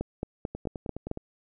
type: two click trains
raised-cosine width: 2 ms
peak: -22 / -17 dBFS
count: 7 / 6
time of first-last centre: 0.55-1.174 / 0.01-1.114 s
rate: 9.62 / 4.53 Hz
effects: none